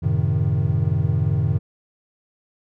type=chord; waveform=triangle; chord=F# diminished seventh; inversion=none; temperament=equal with one note detuned; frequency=92.5 / 110 / 133.33 / 155.56 Hz; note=F#2 / A2 / C3 / Eb3; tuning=0 / 0 / +33 / 0 cents; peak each=-21 dBFS; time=0.02-1.59 s; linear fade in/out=20 ms; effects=none